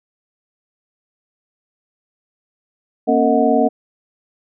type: tone cluster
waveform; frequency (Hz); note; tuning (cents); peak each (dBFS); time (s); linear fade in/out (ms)
sine; 235.6 / 274 / 455.8 / 631 / 732; A#3 / C#4 / A#4 / D#5 / F#5; +19 / -20 / -39 / +24 / -19; -18; 3.07-3.69; 20
effects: none